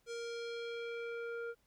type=tone with low-pass filter sweep; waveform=square; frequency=467.3 Hz; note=A#4; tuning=4 cents sharp; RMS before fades=-42 dBFS; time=0.06-1.55 s; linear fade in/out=50 ms; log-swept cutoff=7000 to 1300 Hz; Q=1.7; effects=pink hiss -75 dBFS RMS until 1.66 s